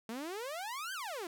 sawtooth exponential two-way sweep, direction up then down, 215.8 to 1610 to 322.2 Hz, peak -35 dBFS, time 0.09-1.27 s, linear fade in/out 2 ms, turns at 0.93 s, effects none

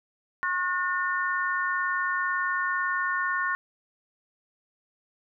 harmonic tone, 362 Hz, F#4, 38 cents flat, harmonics 3 / 4 / 5, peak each -29 / -29 / -29 dBFS, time 0.43-3.55 s, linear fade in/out 0 ms, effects none

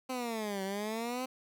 15% pulse exponential two-way sweep, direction down then up, 261.6 to 190 to 261.4 Hz, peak -28 dBFS, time 0.09-1.26 s, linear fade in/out 10 ms, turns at 0.63 s, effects none

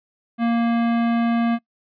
sine tone with hard clipping, 233.1 Hz, A#3, in tune, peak -19 dBFS, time 0.38-1.59 s, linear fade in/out 50 ms, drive 17 dB, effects noise-tail reverb RT60 0.1 s tail -23 dB re dry + resampled to 11025 Hz

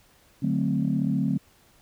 sine chord, D dominant seventh, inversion none, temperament equal with one note detuned, 148.11 / 185 / 220 / 261.6 Hz, D3 / F#3 / A3 / C4, +15 / 0 / 0 / 0 cents, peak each -27 dBFS, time 0.42-1.38 s, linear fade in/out 10 ms, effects tanh soft clip ceiling -13 dBFS + pink hiss -59 dBFS RMS until 1.81 s

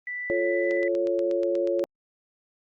sine tone with pitch glide, 1975.5 to 1992.7 Hz, B6 to B6, 0 to +15 cents, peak -30 dBFS, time 0.07-0.88 s, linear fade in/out 2 ms, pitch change +15 cents, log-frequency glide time 0.17-0.7 s
sine chord, F augmented, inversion none, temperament equal, 349.2 / 440 / 554.4 Hz, F4 / A4 / C#5, 0 / 0 / 0 cents, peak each -26 / -31 / -25 dBFS, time 0.3-1.84 s, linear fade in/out 0 ms
click train, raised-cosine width 0.2 ms, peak -25 dBFS, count 10, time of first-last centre 0.71-1.794 s, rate 8.3 Hz
effects Opus 32 kbps

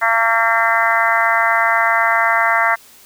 harmonic tone with a mistuned harmonic, 227.9 Hz, A#3, 39 cents flat, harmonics 3 / 4 / 5 / 6 / 7 / 8 / 9, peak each -20 / -20 / -20 / -20 / -20 / -20 / -20 dBFS, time 0.01-2.76 s, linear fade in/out 20 ms, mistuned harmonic 9, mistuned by -17 cents, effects white hiss -45 dBFS RMS until 3.05 s

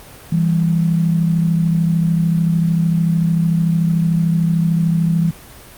sine tone pair together, 165.4 / 198.83 Hz, E3 / G3, +6 / +25 cents, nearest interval minor third, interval 319 cents, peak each -13 / -21 dBFS, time 0.32-5.31 s, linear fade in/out 5 ms, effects pink hiss -39 dBFS RMS until 5.77 s + Opus 32 kbps

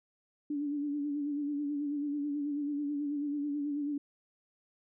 sine tone with vibrato, 289.9 Hz, D4, 22 cents flat, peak -31 dBFS, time 0.5-3.98 s, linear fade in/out 5 ms, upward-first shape sine, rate 9.2 Hz, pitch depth 44 cents each way, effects none

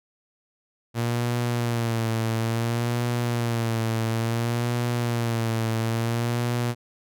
sawtooth tone with vibrato, 116.54 Hz, A#2, in tune, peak -19 dBFS, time 0.94-6.75 s, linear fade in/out 50 ms, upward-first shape sine, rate 0.58 Hz, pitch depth 57 cents each way, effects none

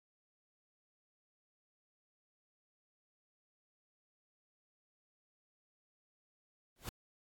pink noise with exponential growth, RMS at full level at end -38 dBFS, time 6.76-6.89 s, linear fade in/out 1 ms, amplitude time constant 27 ms, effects AAC 64 kbps

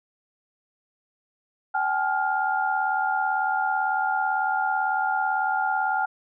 sine tone cluster, 771 / 849 / 1407 Hz, G5 / G#5 / F6, -29 / +38 / +12 cents, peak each -26 dBFS, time 1.74-6.06 s, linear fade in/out 10 ms, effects none

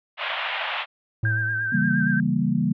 white band-pass noise, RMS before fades -28 dBFS, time 0.17-0.86 s, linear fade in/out 50 ms, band 590 to 3300 Hz, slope 48 dB/octave
triangle tone with exponential decay, 110 Hz, A2, in tune, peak -17 dBFS, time 1.23-2.29 s, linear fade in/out 5 ms, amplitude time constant 230 ms
sine tone with vibrato, 1574 Hz, G6, 7 cents sharp, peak -23 dBFS, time 1.25-2.2 s, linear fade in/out 2 ms, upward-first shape sine, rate 8.6 Hz, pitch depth 47 cents each way
sine chord, C# diminished seventh, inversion none, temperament equal, 138.59 / 164.81 / 196 / 233.1 Hz, C#3 / E3 / G3 / Bb3, 0 / 0 / 0 / 0 cents, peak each -27 / -25 / -24 / -24 dBFS, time 1.72-2.73 s, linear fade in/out 10 ms
effects none

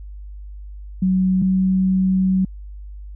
sine tone pair in turn, 186.6 / 188.01 Hz, F#3 / F#3, +15 / +28 cents, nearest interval unison, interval 13 cents, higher second, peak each -14 dBFS, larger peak neither, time 1.02-1.42 / 1.42-2.45 s, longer second, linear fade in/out 5 ms, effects added 50 Hz sine -32 dBFS peak until 3.15 s

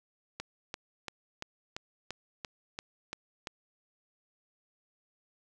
click train, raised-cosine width 0.2 ms, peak -20 dBFS, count 10, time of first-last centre 0.4-3.472 s, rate 2.93 Hz, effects none

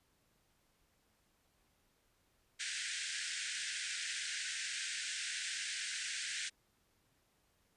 pink band-pass noise, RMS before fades -41 dBFS, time 2.59-6.5 s, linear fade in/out 20 ms, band 1500 to 9100 Hz, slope 96 dB/octave, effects pink hiss -75 dBFS RMS until 7.76 s + resampled to 32000 Hz

